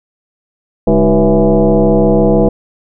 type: tone with frequency modulation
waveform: sine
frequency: 140 Hz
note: C#3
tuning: 18 cents sharp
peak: -6 dBFS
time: 0.87-2.49 s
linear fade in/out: 5 ms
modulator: 173 Hz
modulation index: 3
effects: none